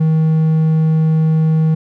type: tone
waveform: triangle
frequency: 158.6 Hz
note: D#3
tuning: 33 cents sharp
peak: -8 dBFS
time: 0-1.75 s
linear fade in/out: 10 ms
effects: none